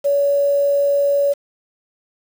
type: tone with quantisation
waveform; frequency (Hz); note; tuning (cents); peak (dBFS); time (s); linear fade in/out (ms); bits
sine; 566; C#5; +36; -13; 0.04-1.34; 20; 6
effects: none